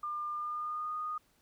sine tone with pitch glide, 1200 to 1233 Hz, D6 to D#6, +37 to -16 cents, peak -34 dBFS, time 0.03-1.18 s, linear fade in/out 5 ms, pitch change +47 cents, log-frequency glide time 0.33-0.95 s, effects pink hiss -70 dBFS RMS until 1.41 s

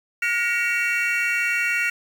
triangle tone cluster, 1433 / 1894 / 2260 / 2719 Hz, F6 / A#6 / C#7 / F7, +44 / +27 / +33 / -47 cents, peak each -24 dBFS, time 0.22-1.9 s, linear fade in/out 5 ms, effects 7-bit

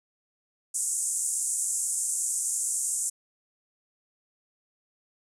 pink band-pass noise, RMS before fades -29 dBFS, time 0.74-3.1 s, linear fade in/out 10 ms, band 7100 to 9700 Hz, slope 48 dB/octave, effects none

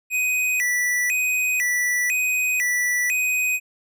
square tone with vibrato, 2217 Hz, C#7, in tune, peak -20 dBFS, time 0.1-3.6 s, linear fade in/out 50 ms, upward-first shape square, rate 1 Hz, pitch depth 210 cents each way, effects none

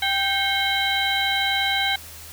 harmonic tone with a mistuned harmonic, 784 Hz, G5, in tune, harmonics 1 / 2 / 3 / 4 / 5, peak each -26 / -26 / -26 / -26 / -26 dBFS, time 0.02-1.96 s, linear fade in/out 5 ms, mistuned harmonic 3, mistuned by -140 cents, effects added 80 Hz sine -45 dBFS peak until 2.32 s + white hiss -41 dBFS RMS until 2.32 s

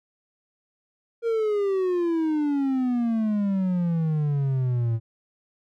triangle exponential sweep, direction down, 469.6 to 111.5 Hz, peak -19 dBFS, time 1.22-5 s, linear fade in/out 50 ms, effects none

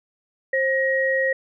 sine tone pair together, 530.4 / 1890 Hz, C5 / A#6, +23 / +23 cents, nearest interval octave + minor seventh, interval 2200 cents, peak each -21 dBFS, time 0.53-1.33 s, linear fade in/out 5 ms, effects none

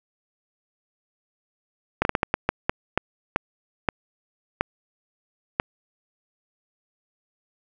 slowing click train, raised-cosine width 0.5 ms, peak -4 dBFS, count 13, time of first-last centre 2.02-5.599 s, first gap 31 ms, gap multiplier 1.37, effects none

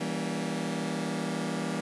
sawtooth chord, E diminished seventh, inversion none, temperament just, 164.81 / 197.78 / 237.3 / 284.8 Hz, E3 / G3 / Bb3 / Db4, 0 / +16 / +31 / +47 cents, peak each -31 / -31 / -31 / -34 dBFS, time 0-1.81 s, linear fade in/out 10 ms, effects resampled to 24000 Hz + 9-bit

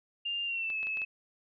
sine tone with pitch glide, 2800 to 2597 Hz, F7 to E7, +4 to -26 cents, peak -31 dBFS, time 0.25-1.05 s, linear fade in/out 10 ms, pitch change -130 cents, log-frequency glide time 0.45-0.77 s
clicks, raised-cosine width 0.3 ms, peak -31 dBFS, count 5, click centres 0.702 / 0.83 / 0.87 / 0.972 / 1.018 s
effects none

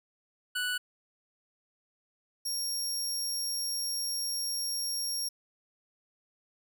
25% pulse tone pair in turn, 1480 / 5572 Hz, F#6 / F8, 0 / -5 cents, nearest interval octave + major seventh, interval 2295 cents, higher second, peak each -26 dBFS, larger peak neither, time 0.55-0.78 / 2.45-5.29 s, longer second, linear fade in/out 10 ms, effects none

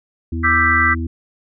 harmonic tone, 82.41 Hz, E2, in tune, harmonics 1 / 3 / 4, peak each -21 / -26 / -29 dBFS, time 0.32-1.07 s, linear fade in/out 5 ms
sine chord, E minor seventh, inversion third, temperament equal with one note detuned, 1181.5 / 1318.5 / 1568 / 1975.5 Hz, D6 / E6 / G6 / B6, +10 / 0 / 0 / 0 cents, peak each -19 / -20 / -18 / -15 dBFS, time 0.43-0.95 s, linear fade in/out 20 ms
effects none

